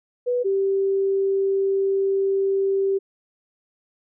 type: tone pair in turn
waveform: sine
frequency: 491.6 / 390.2 Hz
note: B4 / G4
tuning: -8 / -8 cents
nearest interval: major third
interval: 400 cents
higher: first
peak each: -19 / -18 dBFS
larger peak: second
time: 0.26-0.44 / 0.44-2.99 s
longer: second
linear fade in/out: 20 ms
effects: none